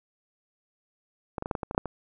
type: clicks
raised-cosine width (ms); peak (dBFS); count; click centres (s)
1; -17 / -18 / -18 / -13 / -15 / -17 / -18 / -19 / -7 / -19; 10; 1.382 / 1.424 / 1.459 / 1.512 / 1.552 / 1.632 / 1.711 / 1.748 / 1.779 / 1.857
effects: none